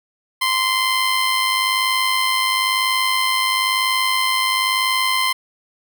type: tone with amplitude modulation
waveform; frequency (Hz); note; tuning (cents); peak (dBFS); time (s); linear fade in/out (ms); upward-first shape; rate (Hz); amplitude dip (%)
15% pulse; 1039; C6; -12; -8; 0.41-5.33; 10; sine; 101; 40
effects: none